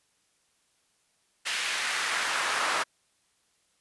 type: noise with high-pass filter sweep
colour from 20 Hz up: brown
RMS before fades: -29 dBFS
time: 1.45-2.84 s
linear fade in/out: 20 ms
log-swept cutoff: 2300 to 1100 Hz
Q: 1.3
effects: white hiss -70 dBFS RMS until 3.8 s + resampled to 24000 Hz